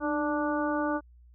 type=harmonic tone with a mistuned harmonic; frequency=293.8 Hz; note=D4; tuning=1 cent sharp; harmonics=1 / 2 / 3 / 4 / 5; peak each=-29 / -32 / -34 / -35 / -36 dBFS; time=0-1.01 s; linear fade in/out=50 ms; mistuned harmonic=1; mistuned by=+46 cents; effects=added 60 Hz sine -52 dBFS peak until 1.34 s